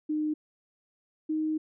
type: tone pair in turn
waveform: sine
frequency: 305.4 / 311.6 Hz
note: D#4 / D#4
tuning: -32 / +3 cents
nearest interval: unison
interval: 35 cents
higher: second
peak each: -26 dBFS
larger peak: neither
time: 0.09-0.34 / 1.29-1.58 s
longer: second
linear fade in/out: 10 ms
effects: none